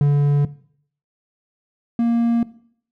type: tone pair in turn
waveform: triangle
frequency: 144 / 233.7 Hz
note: D3 / A#3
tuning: -34 / +5 cents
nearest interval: minor sixth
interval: 839 cents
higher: second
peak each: -10 / -13 dBFS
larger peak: first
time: 0.01-0.45 / 1.99-2.43 s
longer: neither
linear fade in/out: 2 ms
effects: noise-tail reverb RT60 0.6 s tail -18 dB re dry